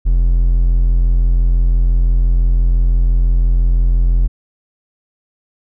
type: tone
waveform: triangle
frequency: 42.94 Hz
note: F1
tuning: 29 cents flat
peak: -7 dBFS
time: 0.05-4.28 s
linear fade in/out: 20 ms
effects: none